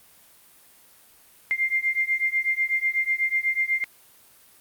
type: beating tone pair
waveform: sine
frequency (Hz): 2100 / 2108.1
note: C7 / C7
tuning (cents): +6 / +12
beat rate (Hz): 8.1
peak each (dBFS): -24 / -25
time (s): 1.51-3.84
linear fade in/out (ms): 0
effects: white hiss -54 dBFS RMS until 4.6 s + Opus 32 kbps